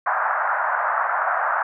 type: band-pass noise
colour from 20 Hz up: white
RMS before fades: -22 dBFS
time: 0.06-1.63 s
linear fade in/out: 5 ms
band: 650 to 1600 Hz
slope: 48 dB/octave
effects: none